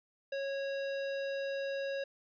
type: tone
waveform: square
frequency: 550 Hz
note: C#5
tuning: 14 cents flat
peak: -35 dBFS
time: 0.32-2.04 s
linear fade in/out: 5 ms
effects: resampled to 11025 Hz